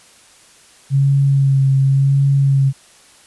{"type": "tone with vibrato", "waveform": "sine", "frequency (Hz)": 137, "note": "C#3", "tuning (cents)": -20, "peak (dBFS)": -10, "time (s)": [0.9, 2.73], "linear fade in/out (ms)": 50, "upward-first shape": "sine", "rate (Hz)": 0.91, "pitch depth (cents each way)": 23, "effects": ["white hiss -47 dBFS RMS until 3.26 s", "resampled to 24000 Hz"]}